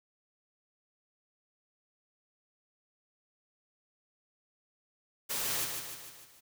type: noise with echo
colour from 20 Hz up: white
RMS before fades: -34 dBFS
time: 5.29-5.66 s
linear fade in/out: 20 ms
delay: 150 ms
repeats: 5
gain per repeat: -5 dB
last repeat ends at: 6.41 s
effects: none